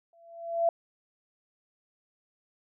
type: tone with exponential growth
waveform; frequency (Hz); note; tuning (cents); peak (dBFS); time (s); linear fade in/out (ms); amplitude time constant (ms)
sine; 674; E5; +38; -19; 0.13-0.69; 2; 120
effects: none